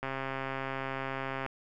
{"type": "click train", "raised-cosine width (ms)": 0.5, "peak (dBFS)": -20, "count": 193, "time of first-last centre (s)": [0.03, 1.463], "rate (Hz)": 134, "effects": []}